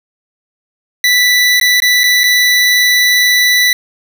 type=tone with dropouts; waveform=25% pulse; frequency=1975.5 Hz; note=B6; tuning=in tune; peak=-4 dBFS; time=1.04-3.73 s; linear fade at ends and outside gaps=2 ms; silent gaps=1.599-1.612 / 1.802-1.821 / 2.035-2.039 / 2.235-2.239 s; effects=none